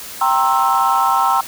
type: chord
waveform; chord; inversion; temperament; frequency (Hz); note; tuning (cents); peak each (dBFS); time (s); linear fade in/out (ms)
sine; C dominant seventh; second; equal with one note detuned; 784 / 932.3 / 1061.7 / 1318.5; G5 / Bb5 / C6 / E6; 0 / 0 / +25 / 0; -17; 0.21-1.41; 5
effects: tanh soft clip ceiling -5 dBFS + white hiss -32 dBFS RMS until 1.47 s